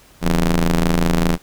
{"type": "ring-modulated tone", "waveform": "sawtooth", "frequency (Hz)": 82.7, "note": "E2", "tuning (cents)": 6, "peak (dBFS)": -7, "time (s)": [0.21, 1.38], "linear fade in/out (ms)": 50, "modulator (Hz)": 95.3, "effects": ["pink hiss -49 dBFS RMS until 1.42 s"]}